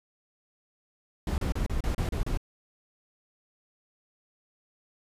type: noise bursts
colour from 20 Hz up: brown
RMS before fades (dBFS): -28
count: 8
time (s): 1.27-2.374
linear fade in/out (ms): 2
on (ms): 110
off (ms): 32
effects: resampled to 32000 Hz